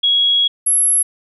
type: tone pair in turn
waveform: sine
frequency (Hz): 3322 / 11174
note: G#7 / F9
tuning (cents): 0 / 0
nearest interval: octave + major sixth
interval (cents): 2100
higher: second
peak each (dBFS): -11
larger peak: neither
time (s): 0.03-0.48 / 0.66-1.03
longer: first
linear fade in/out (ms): 10
effects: none